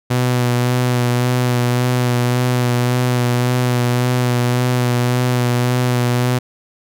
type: tone with vibrato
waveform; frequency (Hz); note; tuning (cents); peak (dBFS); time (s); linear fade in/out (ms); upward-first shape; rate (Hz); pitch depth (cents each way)
sawtooth; 123.5; B2; 0; -10; 0.1-6.39; 10; sine; 1.8; 22
effects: none